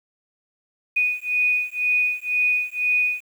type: beating tone pair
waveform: sine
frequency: 2477 / 2479 Hz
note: D#7 / D#7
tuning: -8 / -7 cents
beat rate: 2 Hz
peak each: -22 dBFS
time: 0.96-3.21 s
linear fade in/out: 10 ms
effects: 8-bit